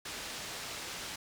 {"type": "low-pass noise", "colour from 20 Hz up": "white", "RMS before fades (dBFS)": -42, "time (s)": [0.05, 1.16], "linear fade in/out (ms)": 5, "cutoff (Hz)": 5800, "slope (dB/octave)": 12, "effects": []}